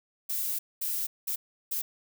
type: noise bursts at uneven times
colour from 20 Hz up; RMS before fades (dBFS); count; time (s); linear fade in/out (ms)
violet; -31; 4; 0.29-0.59 / 0.81-1.07 / 1.27-1.36 / 1.71-1.82; 10
effects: none